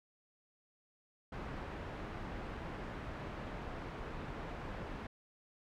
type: low-pass noise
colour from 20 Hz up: pink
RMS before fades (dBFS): -44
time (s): 1.32-5.07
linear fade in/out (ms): 5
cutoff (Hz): 1800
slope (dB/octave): 12
effects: none